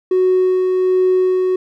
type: tone with tremolo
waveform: triangle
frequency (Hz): 370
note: F#4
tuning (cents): 0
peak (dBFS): -7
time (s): 0.11-1.56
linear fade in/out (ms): 5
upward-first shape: sine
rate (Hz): 1.3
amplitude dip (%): 35
effects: tanh soft clip ceiling -7 dBFS